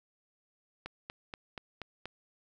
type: click train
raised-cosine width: 0.3 ms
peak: -24 dBFS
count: 6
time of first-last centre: 0.86-2.056 s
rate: 4.18 Hz
effects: none